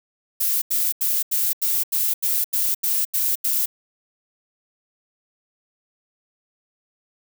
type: noise bursts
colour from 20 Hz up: violet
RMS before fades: -21 dBFS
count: 11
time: 0.4-3.66 s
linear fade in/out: 10 ms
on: 220 ms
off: 84 ms
effects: none